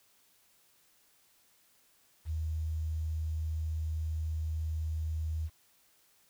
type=tone with quantisation; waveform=sine; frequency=79.1 Hz; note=D#2; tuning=29 cents sharp; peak=-31 dBFS; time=2.25-5.5 s; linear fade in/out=50 ms; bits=10; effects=white hiss -67 dBFS RMS until 6.29 s